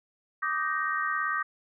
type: chord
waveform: sine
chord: Eb major seventh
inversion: third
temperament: just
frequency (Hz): 1166.7 / 1244.5 / 1555.6 / 1866.8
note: D6 / Eb6 / G6 / Bb6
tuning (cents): -12 / 0 / -14 / +2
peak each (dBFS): -32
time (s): 0.42-1.43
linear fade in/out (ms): 10
effects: none